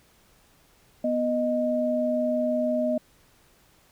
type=tone pair together; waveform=sine; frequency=246 / 620 Hz; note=B3 / D#5; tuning=-7 / -6 cents; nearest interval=octave + major third; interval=1601 cents; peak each=-26 / -24 dBFS; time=1.04-2.98 s; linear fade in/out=5 ms; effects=pink hiss -60 dBFS RMS until 3.91 s